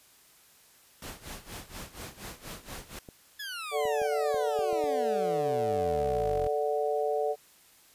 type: noise with tremolo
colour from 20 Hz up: pink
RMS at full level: -40 dBFS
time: 1.02-2.99 s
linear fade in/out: 2 ms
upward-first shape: sine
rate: 4.2 Hz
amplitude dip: 85%
type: clicks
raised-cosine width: 2 ms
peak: -31 dBFS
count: 7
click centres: 3.088 / 3.854 / 4.017 / 4.344 / 4.59 / 4.729 / 4.84 s
type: exponential sweep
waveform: 20% pulse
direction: down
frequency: 1734 to 41.2 Hz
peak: -31 dBFS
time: 3.39-6.48 s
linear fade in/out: 10 ms
type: chord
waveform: sine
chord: D major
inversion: second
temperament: equal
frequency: 440 / 587.3 / 740 Hz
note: A4 / D5 / F#5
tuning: 0 / 0 / 0 cents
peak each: -29 / -31 / -32 dBFS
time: 3.71-7.36 s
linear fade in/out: 50 ms
effects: white hiss -59 dBFS RMS until 7.94 s + resampled to 32000 Hz